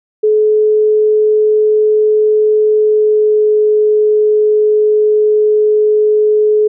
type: tone with pitch glide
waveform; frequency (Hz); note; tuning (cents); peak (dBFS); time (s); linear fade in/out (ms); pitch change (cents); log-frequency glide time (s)
sine; 427.9 to 425.2; A4 to G#4; -48 to +41; -7; 0.23-6.68; 10; -11; 2.72-3.57
effects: none